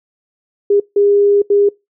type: tone bursts at uneven times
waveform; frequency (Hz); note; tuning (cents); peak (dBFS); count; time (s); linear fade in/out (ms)
sine; 405.8; G#4; -40; -8; 3; 0.7-0.8 / 0.96-1.42 / 1.5-1.69; 5
effects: noise-tail reverb RT60 0.2 s tail -23 dB re dry